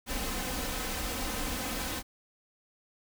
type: noise with comb filter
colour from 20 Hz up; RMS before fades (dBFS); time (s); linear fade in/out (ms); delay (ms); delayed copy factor
pink; -34; 0.06-2.03; 50; 3.9; +0.6
effects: none